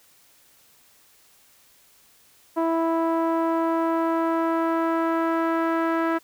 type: tone with low-pass filter sweep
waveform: sawtooth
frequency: 328.9 Hz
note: E4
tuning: 4 cents flat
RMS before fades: -23 dBFS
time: 2.56-6.19 s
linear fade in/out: 20 ms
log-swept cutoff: 960 to 1500 Hz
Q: 2
effects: white hiss -57 dBFS RMS until 6.23 s